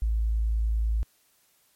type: tone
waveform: sine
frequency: 55 Hz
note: A1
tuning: in tune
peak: -22 dBFS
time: 0.02-1.03 s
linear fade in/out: 0 ms
effects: white hiss -65 dBFS RMS until 1.75 s + MP3 64 kbps